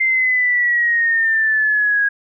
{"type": "exponential sweep", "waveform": "sine", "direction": "down", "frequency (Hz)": [2093, 1640], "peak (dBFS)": -13, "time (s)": [0, 2.09], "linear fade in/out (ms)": 10, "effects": []}